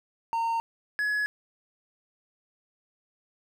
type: tone pair in turn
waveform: triangle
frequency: 917 / 1689.6 Hz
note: A#5 / G#6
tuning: -29 / +29 cents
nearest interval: major seventh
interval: 1058 cents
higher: second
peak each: -23 dBFS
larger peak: neither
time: 0.33-0.6 / 0.99-1.26 s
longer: neither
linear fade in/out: 0 ms
effects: none